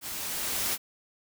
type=noise with level ramp; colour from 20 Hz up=white; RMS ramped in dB=-37 to -28 dBFS; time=0.01-0.78 s; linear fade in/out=50 ms; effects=none